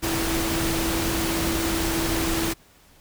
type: tone in noise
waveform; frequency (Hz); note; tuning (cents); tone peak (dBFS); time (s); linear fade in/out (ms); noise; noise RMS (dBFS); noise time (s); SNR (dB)
sine; 329.6; E4; 0; -26; 0.02-2.54; 20; pink; -26; 0.02-2.54; -3
effects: pink hiss -55 dBFS RMS until 3 s